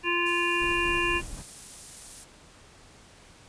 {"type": "harmonic tone", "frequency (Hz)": 347, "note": "F4", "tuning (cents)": -11, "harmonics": [1, 3, 5, 7, 8], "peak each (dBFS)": [-30, -30, -31, -30, -29], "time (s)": [0.03, 1.22], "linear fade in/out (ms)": 50}
{"type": "noise", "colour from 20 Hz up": "violet", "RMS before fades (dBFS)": -38, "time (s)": [0.25, 2.25], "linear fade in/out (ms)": 20}
{"type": "noise with tremolo", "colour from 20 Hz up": "brown", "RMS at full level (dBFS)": -36, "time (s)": [0.6, 1.43], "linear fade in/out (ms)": 20, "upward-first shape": "square", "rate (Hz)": 3.9, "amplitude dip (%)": 35}
{"effects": ["pink hiss -53 dBFS RMS until 3.48 s", "resampled to 22050 Hz"]}